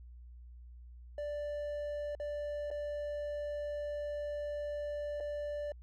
triangle tone with dropouts, 587.3 Hz, D5, in tune, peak -34 dBFS, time 1.18-5.72 s, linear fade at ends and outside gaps 2 ms, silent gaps 2.151-2.199 / 2.704-2.712 / 5.202-5.206 s, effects added 60 Hz sine -49 dBFS peak until 5.82 s

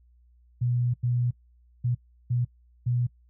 sine tone bursts at uneven times, 122.1 Hz, B2, 19 cents flat, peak -22 dBFS, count 5, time 0.61-0.94 / 1.03-1.31 / 1.84-1.95 / 2.3-2.45 / 2.86-3.07 s, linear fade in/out 10 ms, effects noise-tail reverb RT60 0.1 s tail -22 dB re dry + added 60 Hz sine -56 dBFS peak until 3.29 s

